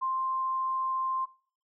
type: tone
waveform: sine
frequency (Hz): 1049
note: C6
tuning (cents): +4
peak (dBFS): -27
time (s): 0.01-1.26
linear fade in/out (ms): 20
effects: noise-tail reverb RT60 0.5 s tail -21 dB re dry